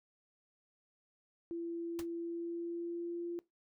sine tone with pitch glide, 337.8 to 344.1 Hz, E4 to F4, +42 to -26 cents, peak -37 dBFS, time 1.51-3.39 s, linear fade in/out 0 ms, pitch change +32 cents, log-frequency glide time 2.16-3.27 s
pink noise with exponential decay, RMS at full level -40 dBFS, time 1.99-2.06 s, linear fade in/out 0 ms, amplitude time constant 15 ms
effects noise-tail reverb RT60 0.2 s tail -21 dB re dry

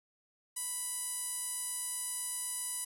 sawtooth tone with band-pass filter, 987.8 Hz, B5, in tune, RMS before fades -38 dBFS, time 0.56-2.85 s, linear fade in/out 10 ms, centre 10000 Hz, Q 5.1, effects none

